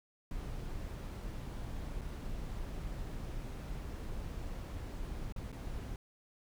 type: noise with dropouts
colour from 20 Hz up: brown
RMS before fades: -41 dBFS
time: 0.31-5.96 s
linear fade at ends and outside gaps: 1 ms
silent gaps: 2.011-2.015 / 5.324-5.362 / 5.518-5.527 s
effects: none